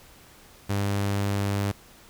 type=tone; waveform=sawtooth; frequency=100.3 Hz; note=G2; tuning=40 cents sharp; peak=-20 dBFS; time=0.69-1.72 s; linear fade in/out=10 ms; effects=pink hiss -52 dBFS RMS until 2.09 s